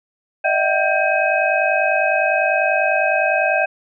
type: tone cluster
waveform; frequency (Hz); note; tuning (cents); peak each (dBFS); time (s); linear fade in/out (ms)
sine; 608 / 658 / 759 / 1584 / 2538; D#5 / E5 / F#5 / G6 / D#7; -40 / -3 / +44 / +18 / +34; -21; 0.44-3.66; 10
effects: none